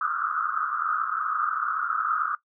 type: band-pass noise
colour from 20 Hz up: pink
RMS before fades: -27 dBFS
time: 0.01-2.35 s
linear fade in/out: 2 ms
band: 1200 to 1400 Hz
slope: 96 dB/octave
effects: noise-tail reverb RT60 0.1 s tail -17 dB re dry